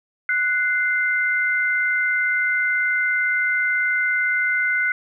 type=tone pair together; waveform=sine; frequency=1480 / 2081 Hz; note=F#6 / C7; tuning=0 / -10 cents; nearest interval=tritone; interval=590 cents; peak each=-20 / -21 dBFS; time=0.29-4.92 s; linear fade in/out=2 ms; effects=none